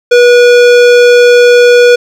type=tone with hard clipping; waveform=sine; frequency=485.6 Hz; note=B4; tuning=29 cents flat; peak=-3 dBFS; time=0.11-1.96 s; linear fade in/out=10 ms; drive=17 dB; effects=none